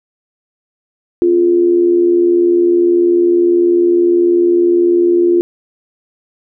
sine tone with amplitude modulation, 349.2 Hz, F4, in tune, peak -5 dBFS, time 1.22-5.41 s, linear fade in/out 0 ms, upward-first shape sine, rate 80 Hz, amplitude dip 55%, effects none

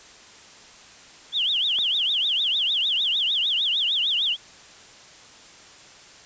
sine tone with vibrato, 3249 Hz, G#7, 39 cents flat, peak -20 dBFS, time 1.32-4.37 s, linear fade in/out 50 ms, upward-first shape triangle, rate 6.6 Hz, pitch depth 290 cents each way
click, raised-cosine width 0.5 ms, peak -24 dBFS, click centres 1.787 s
effects white hiss -47 dBFS RMS until 6.25 s + resampled to 16000 Hz

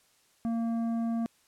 triangle tone with tanh clipping, 230 Hz, A#3, 23 cents flat, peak -29 dBFS, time 0.45-1.26 s, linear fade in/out 0 ms, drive 13 dB, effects white hiss -66 dBFS RMS until 1.47 s + low-pass 11000 Hz 12 dB/octave

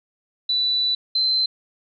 sine tone pair in turn, 3970 / 4084 Hz, B7 / C8, +8 / -43 cents, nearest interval unison, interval 49 cents, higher second, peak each -18 / -17 dBFS, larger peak second, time 0.49-0.95 / 1.15-1.46 s, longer first, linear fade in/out 5 ms, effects none

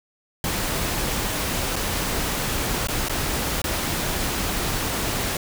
pink noise with dropouts, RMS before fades -25 dBFS, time 0.44-5.37 s, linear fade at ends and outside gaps 2 ms, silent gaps 1.758-1.762 / 2.872-2.885 / 3.086-3.095 / 3.618-3.641 s, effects none

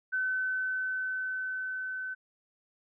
sine tone with level ramp, 1519 Hz, F#6, 45 cents sharp, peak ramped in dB -27 to -34 dBFS, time 0.12-2.15 s, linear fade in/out 20 ms, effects none

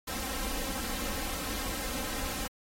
pink noise with comb filter, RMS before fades -35 dBFS, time 0.07-2.48 s, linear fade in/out 10 ms, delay 3.8 ms, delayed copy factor +0.9, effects AAC 48 kbps

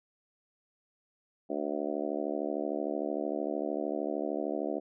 harmonic tone, 73.2 Hz, D2, 5 cents flat, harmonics 3 / 4 / 5 / 6 / 7 / 8 / 9 / 10, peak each -41 / -36 / -37 / -43 / -39 / -39 / -38 / -45 dBFS, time 1.49-4.8 s, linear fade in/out 20 ms, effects none

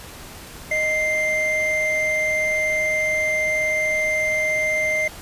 triangle tone pair together, 621.2 / 2093 Hz, D#5 / C7, -3 / 0 cents, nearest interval octave + major sixth, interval 2103 cents, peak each -23 / -18 dBFS, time 0.71-5.08 s, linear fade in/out 5 ms, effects pink hiss -39 dBFS RMS until 5.21 s + resampled to 32000 Hz

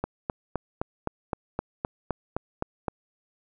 click train, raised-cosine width 1 ms, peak -13 dBFS, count 12, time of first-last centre 0.04-2.882 s, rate 3.87 Hz, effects none

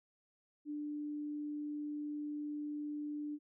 sine tone, 296.2 Hz, D4, 15 cents sharp, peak -38 dBFS, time 0.65-3.39 s, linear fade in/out 50 ms, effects none

